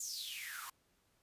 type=noise with high-pass filter sweep; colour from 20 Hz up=white; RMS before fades=-44 dBFS; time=0-0.7 s; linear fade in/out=5 ms; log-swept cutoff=7100 to 1000 Hz; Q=9.3; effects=pink hiss -75 dBFS RMS until 1.22 s + resampled to 32000 Hz